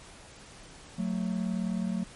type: tone pair together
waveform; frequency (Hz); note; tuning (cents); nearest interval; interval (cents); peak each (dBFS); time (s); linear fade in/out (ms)
triangle; 184.1 / 223.2; F#3 / A3; -8 / +25; minor third; 333; -28 / -30; 0.98-2.04; 10
effects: pink hiss -50 dBFS RMS until 2.15 s + MP3 48 kbps